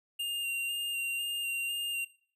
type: tone with vibrato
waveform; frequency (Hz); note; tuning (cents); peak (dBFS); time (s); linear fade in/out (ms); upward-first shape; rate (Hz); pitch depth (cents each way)
square; 2790; F7; -2; -32; 0.19-2.05; 10; square; 2; 15
effects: noise-tail reverb RT60 0.5 s tail -20 dB re dry